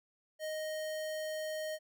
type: tone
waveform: square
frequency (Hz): 622.3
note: D#5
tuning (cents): 0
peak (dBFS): -37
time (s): 0.39-1.79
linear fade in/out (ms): 50
effects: none